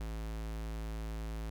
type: tone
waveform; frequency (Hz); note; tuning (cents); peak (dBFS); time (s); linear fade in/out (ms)
square; 54.6; A1; -13; -38; 0-1.5; 5
effects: none